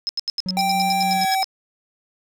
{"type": "tone bursts", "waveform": "sine", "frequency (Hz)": 5150, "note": "E8", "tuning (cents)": -41, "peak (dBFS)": -20, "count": 14, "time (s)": [0.07, 1.443], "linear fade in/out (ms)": 0, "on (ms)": 21, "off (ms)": 83}
{"type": "tone with tremolo", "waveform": "triangle", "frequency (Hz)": 185, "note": "F#3", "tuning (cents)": 0, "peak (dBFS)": -23, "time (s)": [0.46, 1.25], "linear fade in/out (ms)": 0, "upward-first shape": "square", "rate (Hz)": 3.5, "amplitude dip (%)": 25}
{"type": "tone with pitch glide", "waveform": "square", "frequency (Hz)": [784, 767.4], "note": ["G5", "G5"], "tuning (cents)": [0, -37], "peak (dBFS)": -19, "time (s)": [0.57, 1.43], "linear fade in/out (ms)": 0, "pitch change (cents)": -37, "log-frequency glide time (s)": [1.04, 1.28]}
{"type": "tone with exponential growth", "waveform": "sawtooth", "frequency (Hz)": 1661.2, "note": "G#6", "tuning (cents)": 0, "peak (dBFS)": -22, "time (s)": [0.66, 1.35], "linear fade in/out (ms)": 1, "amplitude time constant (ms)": 150}
{"effects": []}